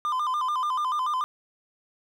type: tone with vibrato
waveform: triangle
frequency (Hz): 1108.7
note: C#6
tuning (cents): 0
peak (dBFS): -22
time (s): 0.05-1.24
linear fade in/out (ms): 0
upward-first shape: square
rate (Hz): 6.9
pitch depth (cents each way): 140
effects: none